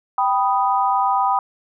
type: chord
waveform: sine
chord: G augmented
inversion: none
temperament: equal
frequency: 784 / 987.8 / 1244.5 Hz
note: G5 / B5 / D#6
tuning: 0 / 0 / 0 cents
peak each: -19 / -19 / -22 dBFS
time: 0.18-1.39 s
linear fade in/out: 2 ms
effects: none